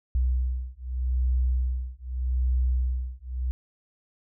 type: beating tone pair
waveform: sine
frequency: 62.5 / 63.32 Hz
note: B1 / B1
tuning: +21 / +44 cents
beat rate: 0.82 Hz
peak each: -26 dBFS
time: 0.15-3.51 s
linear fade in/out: 0 ms
effects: none